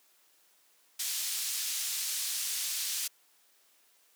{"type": "band-pass noise", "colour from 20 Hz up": "pink", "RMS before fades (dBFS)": -34, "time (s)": [0.99, 3.08], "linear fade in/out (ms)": 10, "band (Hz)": [4400, 14000], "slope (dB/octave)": 12, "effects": ["white hiss -66 dBFS RMS until 4.15 s", "high-pass 300 Hz 12 dB/octave"]}